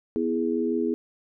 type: chord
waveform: sine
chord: E major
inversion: second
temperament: equal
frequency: 246.9 / 329.6 / 415.3 Hz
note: B3 / E4 / G#4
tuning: 0 / 0 / 0 cents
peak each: -27 dBFS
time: 0.16-0.94 s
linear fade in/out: 0 ms
effects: none